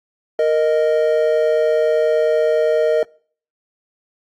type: tone pair together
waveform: triangle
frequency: 465 / 620.7 Hz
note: A#4 / D#5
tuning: -4 / -4 cents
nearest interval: perfect fourth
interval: 500 cents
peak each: -14 dBFS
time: 0.39-3.03 s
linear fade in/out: 2 ms
effects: noise-tail reverb RT60 0.5 s tail -26 dB re dry + AAC 64 kbps